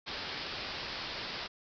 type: low-pass noise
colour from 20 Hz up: white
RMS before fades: -40 dBFS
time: 0.06-1.48 s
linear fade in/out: 20 ms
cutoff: 5200 Hz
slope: 96 dB/octave
effects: none